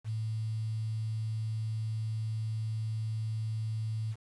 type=tone with quantisation; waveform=sine; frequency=110 Hz; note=A2; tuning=in tune; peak=-31 dBFS; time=0.04-4.16 s; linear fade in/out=50 ms; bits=9; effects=resampled to 24000 Hz